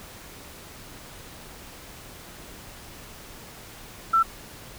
sine tone, 1337 Hz, E6, 24 cents sharp, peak -16 dBFS, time 4.13-4.23 s, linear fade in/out 10 ms, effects pink hiss -44 dBFS RMS until 4.78 s

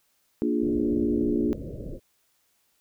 sine chord, Bb dominant seventh, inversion none, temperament equal, 233.1 / 293.7 / 349.2 / 415.3 Hz, Bb3 / D4 / F4 / Ab4, 0 / 0 / 0 / 0 cents, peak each -27 / -26 / -28 / -31 dBFS, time 0.42-1.53 s, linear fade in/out 0 ms
pink low-pass noise, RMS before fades -36 dBFS, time 0.6-2 s, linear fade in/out 50 ms, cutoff 600 Hz, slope 96 dB/octave
effects white hiss -69 dBFS RMS until 2.8 s

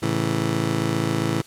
20% pulse chord, A major, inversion none, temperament just, 110 / 137.5 / 165 Hz, A2 / C#3 / E3, 0 / -14 / +2 cents, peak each -21 dBFS, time 0.02-1.42 s, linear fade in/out 10 ms, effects white hiss -49 dBFS RMS until 1.46 s + low-pass 11000 Hz 12 dB/octave

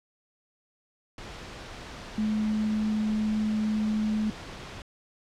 sine tone in noise, 214.7 Hz, A3, 42 cents flat, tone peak -24 dBFS, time 2.18-4.3 s, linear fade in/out 2 ms, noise pink, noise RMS -41 dBFS, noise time 1.18-4.82 s, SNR +14 dB, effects low-pass 5000 Hz 12 dB/octave

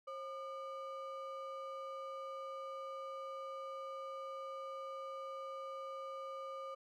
triangle ring-modulated tone, 874 Hz, A5, 12 cents flat, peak -38 dBFS, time 0.07-6.75 s, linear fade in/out 10 ms, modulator 337 Hz, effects none

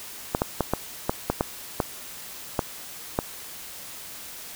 clicks, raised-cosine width 1 ms, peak -7 dBFS, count 10, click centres 0.349 / 0.419 / 0.607 / 0.736 / 1.095 / 1.3 / 1.409 / 1.802 / 2.592 / 3.189 s, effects white hiss -40 dBFS RMS until 4.55 s

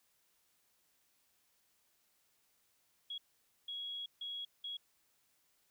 sine tone bursts at uneven times, 3322 Hz, G#7, in tune, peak -40 dBFS, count 4, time 3.1-3.18 / 3.68-4.06 / 4.21-4.45 / 4.64-4.77 s, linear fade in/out 5 ms, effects white hiss -75 dBFS RMS until 5.7 s

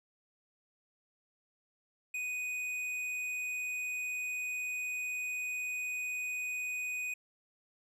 sine tone with tanh clipping, 2489 Hz, D#7, in tune, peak -36 dBFS, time 2.14-7.14 s, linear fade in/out 5 ms, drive 10 dB, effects none

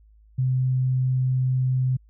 sine tone, 128.9 Hz, C3, 26 cents flat, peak -19 dBFS, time 0.38-1.97 s, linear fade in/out 10 ms, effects added 53 Hz sine -51 dBFS peak until 2.09 s

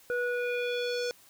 square tone with low-pass filter sweep, 487.3 Hz, B4, 23 cents flat, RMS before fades -31 dBFS, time 0.1-1.11 s, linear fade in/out 0 ms, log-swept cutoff 1300 to 5800 Hz, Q 2.7, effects white hiss -58 dBFS RMS until 1.29 s

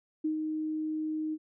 sine tone with ADSR envelope, 311.1 Hz, D#4, in tune, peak -26 dBFS, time 0.24-1.38 s, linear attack 10 ms, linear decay 110 ms, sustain -4 dB, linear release 48 ms, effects none

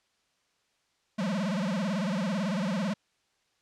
square tone with vibrato, 194.3 Hz, G3, 15 cents flat, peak -28 dBFS, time 1.18-2.94 s, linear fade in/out 10 ms, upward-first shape sine, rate 18 Hz, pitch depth 220 cents each way, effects white hiss -72 dBFS RMS until 3.61 s + low-pass 6000 Hz 12 dB/octave

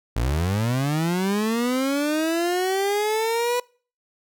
30% pulse linear sweep, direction up, 51.91 to 493.9 Hz, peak -18 dBFS, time 0.16-3.6 s, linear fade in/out 5 ms, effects noise-tail reverb RT60 0.4 s tail -24 dB re dry

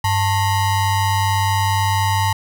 square ring-modulated tone, 493.9 Hz, B4, in tune, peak -13 dBFS, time 0.04-2.33 s, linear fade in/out 5 ms, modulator 396 Hz, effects none

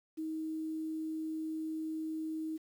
sine tone with quantisation, 316.3 Hz, D#4, 29 cents sharp, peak -35 dBFS, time 0.17-2.58 s, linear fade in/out 20 ms, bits 10, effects none

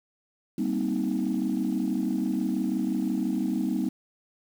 sine chord, C minor seventh, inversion second, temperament just, 196.22 / 235.5 / 261.6 / 314 Hz, G3 / Bb3 / C4 / Eb4, +2 / +18 / 0 / +16 cents, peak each -29 dBFS, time 0.58-3.89 s, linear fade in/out 5 ms, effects tanh soft clip ceiling -18 dBFS + 8-bit

